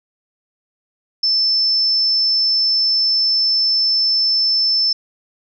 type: tone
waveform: sine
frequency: 5290 Hz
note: E8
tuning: 5 cents sharp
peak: -13 dBFS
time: 1.23-4.93 s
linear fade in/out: 5 ms
effects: none